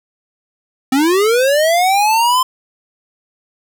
square linear sweep, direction up, 254.3 to 1041 Hz, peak -11 dBFS, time 0.92-2.43 s, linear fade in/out 5 ms, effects none

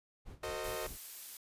brown noise with tremolo, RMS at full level -47 dBFS, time 0.25-0.98 s, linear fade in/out 20 ms, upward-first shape sine, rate 5 Hz, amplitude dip 85%
sawtooth chord, F# diminished seventh, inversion none, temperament equal with one note detuned, 370 / 450.8 / 523.3 / 622.3 Hz, F#4 / A4 / C5 / Eb5, 0 / +42 / 0 / 0 cents, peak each -41 / -39 / -41 / -38 dBFS, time 0.43-0.87 s, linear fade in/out 5 ms
blue noise, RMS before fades -46 dBFS, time 0.64-1.37 s, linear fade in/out 2 ms
effects resampled to 32000 Hz

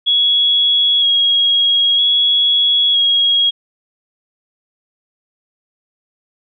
sine tone with vibrato, 3322 Hz, G#7, in tune, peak -10 dBFS, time 0.06-3.51 s, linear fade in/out 20 ms, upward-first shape square, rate 0.52 Hz, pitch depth 15 cents each way, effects none

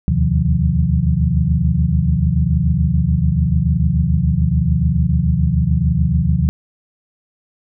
sine tone cluster, 73.1 / 80 / 126.5 / 155.8 / 176.7 Hz, D2 / D#2 / B2 / D#3 / F3, -7 / +49 / +42 / +3 / +21 cents, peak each -19 dBFS, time 0.08-6.49 s, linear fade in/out 0 ms, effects none

